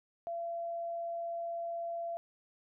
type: tone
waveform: sine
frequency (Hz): 679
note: F5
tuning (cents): -49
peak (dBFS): -35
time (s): 0.27-2.17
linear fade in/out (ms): 0
effects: none